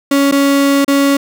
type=tone with dropouts; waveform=35% pulse; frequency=279.1 Hz; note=C#4; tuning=12 cents sharp; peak=-7 dBFS; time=0.11-1.17 s; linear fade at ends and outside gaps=5 ms; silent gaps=0.314-0.322 / 0.847-0.879 s; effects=none